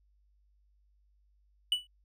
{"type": "tone with exponential decay", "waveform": "triangle", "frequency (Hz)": 2960, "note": "F#7", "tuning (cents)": 0, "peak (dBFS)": -20, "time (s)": [1.72, 1.87], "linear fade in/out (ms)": 2, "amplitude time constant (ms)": 31, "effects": ["added 50 Hz sine -65 dBFS peak until 2.04 s"]}